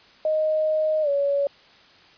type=tone with pitch glide; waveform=sine; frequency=622 to 563.8 Hz; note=D#5 to C#5; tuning=-1 to +29 cents; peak=-19 dBFS; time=0.25-1.47 s; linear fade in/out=2 ms; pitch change=-170 cents; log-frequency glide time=1.02-1.09 s; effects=white hiss -52 dBFS RMS until 2.17 s + resampled to 11025 Hz